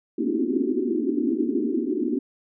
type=band-pass noise; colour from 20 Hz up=pink; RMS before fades=-24 dBFS; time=0.18-2.19 s; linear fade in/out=5 ms; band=230 to 390 Hz; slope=96 dB/octave; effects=none